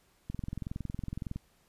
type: click train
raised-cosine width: 5 ms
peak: -24 dBFS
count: 24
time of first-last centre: 0.3-1.36 s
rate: 21.7 Hz
effects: pink hiss -68 dBFS RMS until 1.68 s + resampled to 32000 Hz